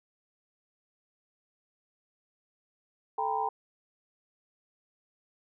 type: tone cluster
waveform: sine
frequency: 438.3 / 795 / 939 / 1007 Hz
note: A4 / G5 / A#5 / B5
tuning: -7 / +24 / +12 / +33 cents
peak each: -37 / -31 / -32 / -35 dBFS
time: 3.18-3.49 s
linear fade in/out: 5 ms
effects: none